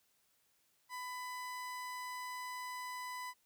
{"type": "tone", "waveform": "30% pulse", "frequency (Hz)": 999, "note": "B5", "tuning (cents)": 20, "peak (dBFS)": -39, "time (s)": [0.89, 3.34], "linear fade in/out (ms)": 50, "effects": ["white hiss -75 dBFS RMS until 3.45 s"]}